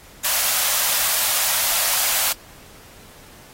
white high-pass noise, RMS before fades -20 dBFS, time 0.24-2.33 s, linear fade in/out 10 ms, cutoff 560 Hz, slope 48 dB/octave, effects pink hiss -46 dBFS RMS until 3.53 s + AAC 48 kbps

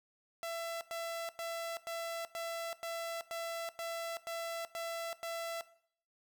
sawtooth tone bursts, 669 Hz, E5, 25 cents sharp, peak -34 dBFS, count 11, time 0.43-5.61 s, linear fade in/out 0 ms, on 380 ms, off 100 ms, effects noise-tail reverb RT60 0.6 s tail -17 dB re dry

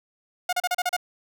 sawtooth tone bursts, 719 Hz, F#5, 50 cents flat, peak -18 dBFS, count 7, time 0.49-0.966 s, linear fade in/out 5 ms, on 38 ms, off 35 ms, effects none

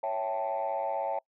sine chord, A dominant seventh, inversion first, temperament equal, 554.4 / 659.3 / 784 / 880 Hz, C#5 / E5 / G5 / A5, 0 / 0 / 0 / 0 cents, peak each -33 dBFS, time 0.03-1.19 s, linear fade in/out 5 ms, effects noise-tail reverb RT60 0.1 s tail -25 dB re dry + tanh soft clip ceiling -23 dBFS

